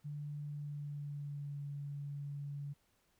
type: tone with pitch glide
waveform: sine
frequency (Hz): 146.83 to 142.9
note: D3 to D3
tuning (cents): 0 to -47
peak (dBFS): -40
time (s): 0.04-2.74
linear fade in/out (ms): 20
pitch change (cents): -47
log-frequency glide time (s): 0.43-1.63
effects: pink hiss -75 dBFS RMS until 3.19 s